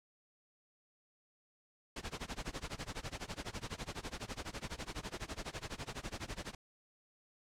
pink noise with tremolo, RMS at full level -40 dBFS, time 1.96-6.55 s, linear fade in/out 5 ms, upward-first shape sine, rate 12 Hz, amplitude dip 95%, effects low-pass 7000 Hz 12 dB/octave

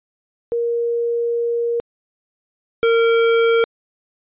sine / square tone pair in turn, 470 / 460.1 Hz, A#4 / A#4, +14 / -23 cents, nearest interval unison, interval 37 cents, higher first, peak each -17 / -13 dBFS, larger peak second, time 0.52-1.8 / 2.83-3.64 s, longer first, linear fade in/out 0 ms, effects resampled to 8000 Hz

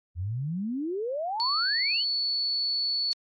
sine exponential sweep, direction up, 81.2 to 3216 Hz, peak -28 dBFS, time 0.15-2.05 s, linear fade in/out 50 ms
sine tone, 4435 Hz, C#8, in tune, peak -25 dBFS, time 1.4-3.13 s, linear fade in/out 0 ms
effects AAC 32 kbps

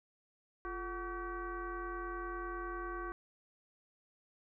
sine tone with frequency modulation, 743 Hz, F#5, 7 cents sharp, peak -38 dBFS, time 0.65-3.12 s, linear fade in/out 0 ms, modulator 394 Hz, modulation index 2, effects none

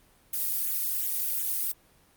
violet noise with flanger, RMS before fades -29 dBFS, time 0.33-1.72 s, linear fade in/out 5 ms, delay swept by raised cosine 0.2 to 1.8 ms, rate 2.8 Hz, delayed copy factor -0.7, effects pink hiss -61 dBFS RMS until 2.16 s + Opus 32 kbps

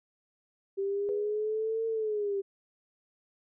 sine linear two-way sweep, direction up then down, 390 to 453.3 to 390 Hz, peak -28 dBFS, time 0.77-2.42 s, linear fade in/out 20 ms, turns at 1.87 s
sine tone with exponential decay, 490.9 Hz, B4, 10 cents flat, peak -33 dBFS, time 1.09-1.6 s, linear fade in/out 0 ms, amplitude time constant 110 ms
effects none

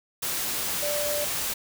sine tone in noise, 587.3 Hz, D5, in tune, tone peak -28 dBFS, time 0.82-1.25 s, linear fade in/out 10 ms, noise white, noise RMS -29 dBFS, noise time 0.22-1.54 s, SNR -2 dB, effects none

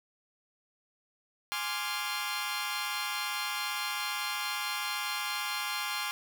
15% pulse chord, D half-diminished seventh, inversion second, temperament equal, 830.6 / 1046.5 / 1174.7 / 1396.9 Hz, Ab5 / C6 / D6 / F6, 0 / 0 / 0 / 0 cents, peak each -32 / -30 / -33 / -31 dBFS, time 1.52-6.11 s, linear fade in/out 0 ms, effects none

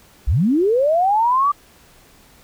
sine linear sweep, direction up, 43.23 to 1182 Hz, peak -13 dBFS, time 0.27-1.52 s, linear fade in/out 10 ms, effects pink hiss -50 dBFS RMS until 2.43 s

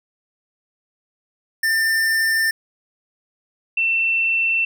square / sine tone pair in turn, 1794 / 2688 Hz, A6 / E7, +33 / +33 cents, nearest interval perfect fifth, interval 700 cents, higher second, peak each -17 / -16 dBFS, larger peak second, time 1.63-2.51 / 3.77-4.65 s, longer neither, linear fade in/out 5 ms, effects none

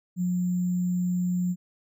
sine tone with sample-and-hold, 179 Hz, F3, 43 cents sharp, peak -23 dBFS, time 0.16-1.56 s, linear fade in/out 50 ms, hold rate 7350 Hz, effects none

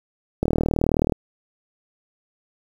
click train, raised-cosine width 2 ms, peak -6 dBFS, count 28, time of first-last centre 0.43-1.122 s, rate 39 Hz, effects 7-bit

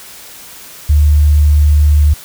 sine tone, 74.2 Hz, D2, 18 cents sharp, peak -5 dBFS, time 0.89-2.14 s, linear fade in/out 10 ms, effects white hiss -34 dBFS RMS until 2.24 s

